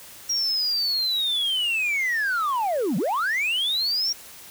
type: linear two-way sweep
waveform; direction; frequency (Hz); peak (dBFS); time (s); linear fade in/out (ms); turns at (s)
sine; down then up; 5660 to 157.3 to 5660; -19; 0.29-4.13; 10; 2.97
effects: tanh soft clip ceiling -20 dBFS + white hiss -44 dBFS RMS until 4.5 s